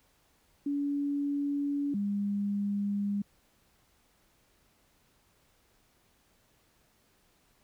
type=tone pair in turn; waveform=sine; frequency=285 / 202.3 Hz; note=C#4 / G#3; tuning=+48 / -45 cents; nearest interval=tritone; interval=593 cents; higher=first; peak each=-28 / -28 dBFS; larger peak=neither; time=0.66-1.94 / 1.94-3.22 s; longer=neither; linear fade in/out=5 ms; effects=pink hiss -68 dBFS RMS until 7.63 s